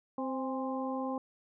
harmonic tone with a mistuned harmonic, 261.6 Hz, C4, in tune, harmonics 1 / 2 / 3 / 4, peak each -35 / -38 / -40 / -41 dBFS, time 0.18-1.18 s, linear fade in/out 2 ms, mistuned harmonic 3, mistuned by +53 cents, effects none

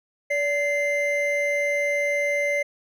triangle tone pair together, 576.6 / 2081 Hz, D5 / C7, -32 / -10 cents, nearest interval octave + minor seventh, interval 2222 cents, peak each -22 dBFS, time 0.3-2.63 s, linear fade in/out 10 ms, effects none

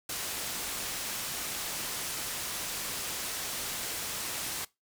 white low-pass noise, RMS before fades -36 dBFS, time 0.09-4.65 s, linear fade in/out 5 ms, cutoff 12000 Hz, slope 12 dB/octave, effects noise-tail reverb RT60 0.2 s tail -21 dB re dry

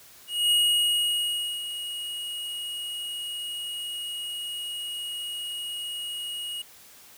square tone with ADSR envelope, 2884 Hz, F#7, 45 cents flat, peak -19 dBFS, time 0.27-6.62 s, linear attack 240 ms, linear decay 1100 ms, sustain -13 dB, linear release 5 ms, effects white hiss -51 dBFS RMS until 7.17 s

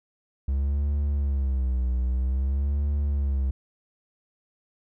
triangle tone with vibrato, 67 Hz, C2, 42 cents sharp, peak -20 dBFS, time 0.48-3.51 s, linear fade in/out 5 ms, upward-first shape sine, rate 0.51 Hz, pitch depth 130 cents each way, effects none

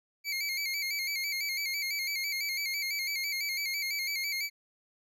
25% pulse tone with vibrato, 2217 Hz, C#7, in tune, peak -27 dBFS, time 0.24-4.5 s, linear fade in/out 50 ms, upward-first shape square, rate 6 Hz, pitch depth 62 cents each way, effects none

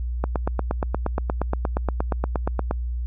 click train, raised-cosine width 1 ms, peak -9 dBFS, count 22, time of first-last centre 0.24-2.711 s, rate 8.5 Hz, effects added 60 Hz sine -24 dBFS peak until 3.06 s

